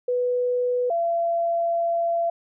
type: tone pair in turn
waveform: sine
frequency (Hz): 493.9 / 678.6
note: B4 / F5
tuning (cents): 0 / -50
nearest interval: tritone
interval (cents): 550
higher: second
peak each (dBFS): -20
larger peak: neither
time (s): 0.08-0.9 / 0.9-2.3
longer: second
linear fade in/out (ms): 5
effects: none